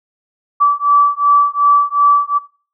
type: beating tone pair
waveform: sine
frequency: 1154 / 1156.7 Hz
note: D6 / D6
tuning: -31 / -27 cents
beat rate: 2.7 Hz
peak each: -12 dBFS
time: 0.6-2.39 s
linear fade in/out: 20 ms
effects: noise-tail reverb RT60 0.4 s tail -19 dB re dry